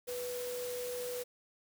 sine tone in noise, 492.6 Hz, B4, 5 cents flat, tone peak -37 dBFS, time 0.07-1.24 s, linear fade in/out 20 ms, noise white, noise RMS -45 dBFS, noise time 0.07-1.24 s, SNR +5 dB, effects none

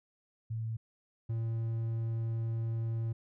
sine / triangle tone pair in turn, 112.2 / 113.83 Hz, A2 / A#2, +34 / -41 cents, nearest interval unison, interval 25 cents, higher second, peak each -33 / -29 dBFS, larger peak second, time 0.5-0.77 / 1.29-3.13 s, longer second, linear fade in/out 10 ms, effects none

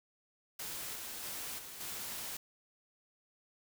white noise with level steps, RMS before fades -42 / -44 / -42 / -48 / -42 dBFS, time 0.59-2.37 s, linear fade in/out 5 ms, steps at 0.95 / 1.23 / 1.58 / 1.8 s, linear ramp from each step 10 ms, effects none

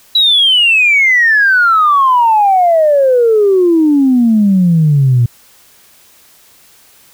sine exponential sweep, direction down, 3951 to 116.54 Hz, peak -5 dBFS, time 0.15-5.26 s, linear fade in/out 5 ms, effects tanh soft clip ceiling -1 dBFS + white hiss -45 dBFS RMS until 7.13 s

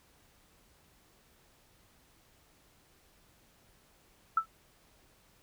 sine tone with exponential decay, 1320 Hz, E6, 2 cents sharp, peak -20 dBFS, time 4.37-4.46 s, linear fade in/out 5 ms, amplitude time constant 19 ms, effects pink hiss -65 dBFS RMS until 5.42 s

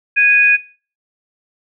sine tone pair together, 1653 / 2477 Hz, G#6 / D#7, -9 / -8 cents, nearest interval perfect fifth, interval 701 cents, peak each -14 / -10 dBFS, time 0.16-0.57 s, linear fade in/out 20 ms, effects noise-tail reverb RT60 0.4 s tail -19 dB re dry

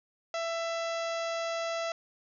harmonic tone with a mistuned harmonic, 666 Hz, E5, 18 cents sharp, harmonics 1 / 2 / 3 / 4 / 5 / 6 / 7 / 8 / 9 / 10, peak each -32 / -38 / -42 / -44 / -46 / -48 / -49 / -50 / -51 / -52 dBFS, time 0.34-1.92 s, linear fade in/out 2 ms, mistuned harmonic 7, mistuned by +31 cents, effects none

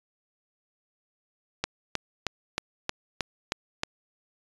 click train, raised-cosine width 0.2 ms, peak -9 dBFS, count 8, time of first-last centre 1.64-3.834 s, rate 3.19 Hz, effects resampled to 22050 Hz

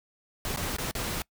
pink noise with dropouts, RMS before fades -32 dBFS, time 0.45-1.22 s, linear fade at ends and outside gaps 1 ms, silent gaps 0.562-0.572 / 0.766-0.784 / 0.912-0.951 s, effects noise-tail reverb RT60 0.1 s tail -24 dB re dry

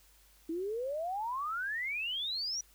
sine exponential sweep, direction up, 315.8 to 5930 Hz, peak -33 dBFS, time 0.49-2.61 s, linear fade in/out 5 ms, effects added 50 Hz sine -64 dBFS peak until 2.74 s + white hiss -64 dBFS RMS until 2.74 s

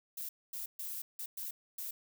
violet noise bursts at uneven times, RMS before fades -41 dBFS, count 6, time 0.17-0.29 / 0.53-0.66 / 0.79-1.02 / 1.19-1.26 / 1.37-1.51 / 1.78-1.91 s, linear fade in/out 5 ms, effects none

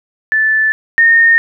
sine tone pair in turn, 1753 / 1836.4 Hz, A6 / A#6, -7 / -26 cents, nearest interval minor second, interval 81 cents, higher second, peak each -9 / -5 dBFS, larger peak second, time 0.32-0.72 / 0.98-1.38 s, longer neither, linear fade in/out 0 ms, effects none

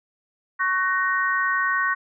sine chord, F# major, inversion second, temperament equal with one note detuned, 1108.7 / 1507.6 / 1864.7 Hz, C#6 / F#6 / A#6, 0 / +32 / 0 cents, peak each -24 dBFS, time 0.59-1.95 s, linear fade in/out 20 ms, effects none

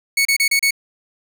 sawtooth tone bursts, 2217 Hz, C#7, in tune, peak -10 dBFS, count 5, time 0.17-0.708 s, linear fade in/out 5 ms, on 82 ms, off 32 ms, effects none

